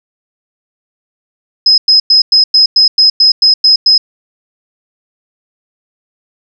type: tone bursts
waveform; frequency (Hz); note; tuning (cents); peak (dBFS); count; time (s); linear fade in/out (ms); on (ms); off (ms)
sine; 5090; D#8; +39; -3; 11; 1.66-3.98; 5; 120; 100
effects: none